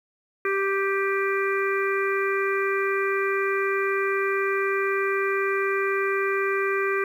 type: harmonic tone with a mistuned harmonic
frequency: 392 Hz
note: G4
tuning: in tune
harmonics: 1 / 3 / 4 / 5 / 6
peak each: -24 / -29 / -30 / -31 / -32 dBFS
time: 0.45-7.04 s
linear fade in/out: 2 ms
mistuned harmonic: 6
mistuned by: +22 cents
effects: 9-bit